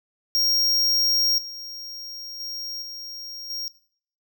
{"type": "tone with level steps", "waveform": "square", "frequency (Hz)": 5580, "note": "F8", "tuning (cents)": -2, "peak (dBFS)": [-19, -35, -31, -35, -29], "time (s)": [0.35, 3.68], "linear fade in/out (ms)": 0, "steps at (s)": [1.38, 2.4, 2.82, 3.5], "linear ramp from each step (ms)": 2, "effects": ["noise-tail reverb RT60 0.6 s tail -20 dB re dry"]}